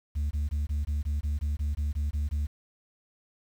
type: tone bursts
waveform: sine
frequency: 73.42 Hz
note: D2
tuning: in tune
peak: -23 dBFS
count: 13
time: 0.15-2.47 s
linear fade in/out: 20 ms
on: 160 ms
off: 20 ms
effects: tanh soft clip ceiling -25 dBFS + 9-bit